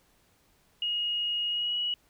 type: tone with pitch glide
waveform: sine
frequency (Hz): 2876 to 2925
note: F#7 to F#7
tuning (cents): -50 to -21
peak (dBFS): -27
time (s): 0.82-1.94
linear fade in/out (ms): 2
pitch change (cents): +29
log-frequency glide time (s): 1.48-1.8
effects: pink hiss -66 dBFS RMS until 2.09 s